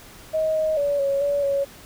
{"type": "tone with pitch steps", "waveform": "sine", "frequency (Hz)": [631, 627, 572, 554, 571, 557], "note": ["D#5", "D#5", "D5", "C#5", "D5", "C#5"], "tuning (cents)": [24, 13, -46, -1, -49, 8], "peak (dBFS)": -19, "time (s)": [0.33, 1.65], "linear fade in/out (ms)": 20, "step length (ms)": 220, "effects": ["pink hiss -45 dBFS RMS until 1.85 s"]}